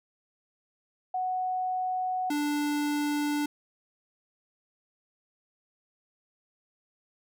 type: tone pair in turn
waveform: sine / square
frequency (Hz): 740 / 293.7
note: F#5 / D4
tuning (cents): 0 / 0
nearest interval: octave + major third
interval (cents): 1600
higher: first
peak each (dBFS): -27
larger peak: neither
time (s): 1.14-2.3 / 2.3-3.46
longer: neither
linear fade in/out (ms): 5
effects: none